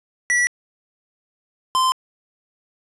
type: tone pair in turn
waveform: square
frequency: 1949 / 1036.9 Hz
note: B6 / C6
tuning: -23 / -16 cents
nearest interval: major seventh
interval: 1093 cents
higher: first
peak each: -16 dBFS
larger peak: neither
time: 0.3-0.47 / 1.75-1.92 s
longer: neither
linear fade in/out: 0 ms
effects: resampled to 24000 Hz + 7-bit